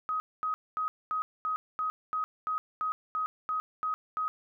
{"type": "tone bursts", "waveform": "sine", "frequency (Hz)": 1261, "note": "D#6", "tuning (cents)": 23, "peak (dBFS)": -28, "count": 13, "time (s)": [0.09, 4.28], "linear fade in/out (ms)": 0, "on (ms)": 110, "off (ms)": 230, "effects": []}